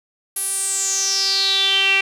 sawtooth tone with band-pass filter sweep, 389.4 Hz, G4, 12 cents flat, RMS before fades -19 dBFS, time 0.36-2.01 s, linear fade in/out 5 ms, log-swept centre 11000 to 2500 Hz, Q 8, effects none

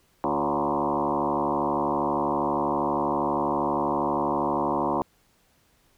sine tone with frequency modulation, 640 Hz, D#5, 49 cents sharp, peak -22 dBFS, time 0.24-5.02 s, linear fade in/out 0 ms, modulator 72.5 Hz, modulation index 5.8, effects pink hiss -64 dBFS RMS until 5.97 s

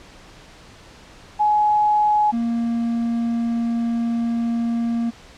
sine / triangle tone pair in turn, 842 / 233 Hz, G#5 / A#3, +24 / -1 cents, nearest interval octave + minor seventh, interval 2225 cents, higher first, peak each -14 / -17 dBFS, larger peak first, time 1.39-2.32 / 2.32-5.11 s, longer second, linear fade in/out 20 ms, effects pink hiss -45 dBFS RMS until 5.37 s + low-pass 6000 Hz 12 dB/octave

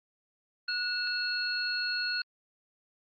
sine tone cluster, 1461 / 2655 / 4306 Hz, F#6 / E7 / C8, -22 / +12 / +49 cents, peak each -32 / -40 / -32 dBFS, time 0.68-2.22 s, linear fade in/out 5 ms, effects Opus 24 kbps

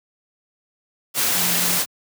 sine tone in noise, 177.1 Hz, F3, 24 cents sharp, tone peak -30 dBFS, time 1.33-1.81 s, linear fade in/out 50 ms, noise white, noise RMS -20 dBFS, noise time 1.14-1.86 s, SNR -13 dB, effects high-pass 100 Hz 12 dB/octave

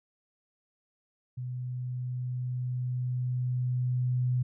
sine tone with level ramp, 125.3 Hz, B2, 25 cents sharp, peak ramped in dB -33 to -24 dBFS, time 1.37-4.43 s, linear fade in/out 10 ms, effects none

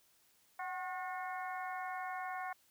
harmonic tone with a mistuned harmonic, 361.9 Hz, F#4, 38 cents flat, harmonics 2 / 3 / 4 / 5 / 6, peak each -41 / -45 / -47 / -49 / -51 dBFS, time 0.59-2.53 s, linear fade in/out 5 ms, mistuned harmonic 2, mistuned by +54 cents, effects white hiss -70 dBFS RMS until 2.7 s

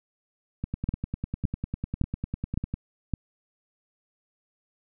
two click trains, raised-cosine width 5 ms, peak -13 / -17 dBFS, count 5 / 22, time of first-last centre 0.89-3.137 / 0.64-2.74 s, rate 1.78 / 10 Hz, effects none

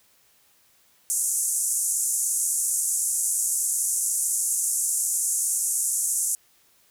white band-pass noise, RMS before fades -25 dBFS, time 1.1-6.35 s, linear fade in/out 0 ms, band 6600 to 11000 Hz, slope 48 dB/octave, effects white hiss -61 dBFS RMS until 6.9 s

